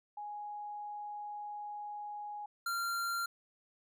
sine / square tone pair in turn, 831 / 1381.8 Hz, G#5 / F6, +1 / -19 cents, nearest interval major sixth, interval 880 cents, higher second, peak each -40 / -34 dBFS, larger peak second, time 0.17-2.46 / 2.66-3.26 s, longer first, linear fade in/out 5 ms, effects none

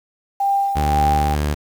sine tone with tremolo, 794 Hz, G5, 22 cents sharp, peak -14 dBFS, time 0.4-1.35 s, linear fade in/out 5 ms, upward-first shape sine, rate 1.9 Hz, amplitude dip 50%
sawtooth tone, 74.1 Hz, D2, 16 cents sharp, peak -14 dBFS, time 0.75-1.55 s, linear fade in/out 20 ms
effects 7-bit

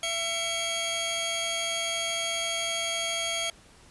sawtooth tone cluster, 672 / 2248 / 3261 Hz, E5 / C#7 / G#7, +33 / +24 / -32 cents, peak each -30 / -30 / -27 dBFS, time 0.03-3.5 s, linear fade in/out 2 ms, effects pink hiss -55 dBFS RMS until 3.9 s + resampled to 24000 Hz

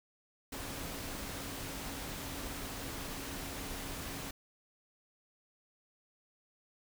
sine tone in noise, 275.2 Hz, C#4, 12 cents flat, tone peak -50 dBFS, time 0.52-4.31 s, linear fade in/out 5 ms, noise pink, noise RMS -42 dBFS, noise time 0.52-4.31 s, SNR -11 dB, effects none

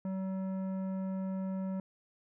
sine tone with tanh clipping, 190 Hz, F#3, 46 cents sharp, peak -35 dBFS, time 0.05-1.8 s, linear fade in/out 2 ms, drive 12 dB, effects none

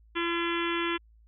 harmonic tone, 340 Hz, F4, 46 cents flat, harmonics 1 / 3 / 4 / 5 / 6 / 7 / 8 / 9 / 10, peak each -30 / -35 / -36 / -37 / -38 / -38 / -39 / -40 / -40 dBFS, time 0.15-0.98 s, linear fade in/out 20 ms, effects added 55 Hz sine -55 dBFS peak until 1.27 s

